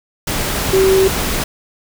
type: tone in noise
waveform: sine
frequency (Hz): 382.6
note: G4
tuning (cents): -42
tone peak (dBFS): -9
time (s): 0.73-1.08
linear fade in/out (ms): 5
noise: pink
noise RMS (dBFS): -19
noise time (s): 0.27-1.44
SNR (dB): +7
effects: none